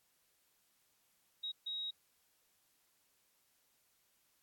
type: tone bursts at uneven times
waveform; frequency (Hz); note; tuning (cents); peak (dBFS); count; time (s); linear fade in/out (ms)
sine; 3800; A#7; +33; -38; 2; 1.43-1.52 / 1.66-1.91; 10
effects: white hiss -75 dBFS RMS until 4.42 s + AAC 64 kbps